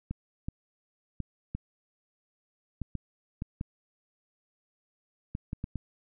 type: clicks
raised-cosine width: 5 ms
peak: -21 dBFS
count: 12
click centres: 0.11 / 0.485 / 1.203 / 1.55 / 2.817 / 2.953 / 3.421 / 3.611 / 5.351 / 5.531 / 5.641 / 5.757 s
effects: none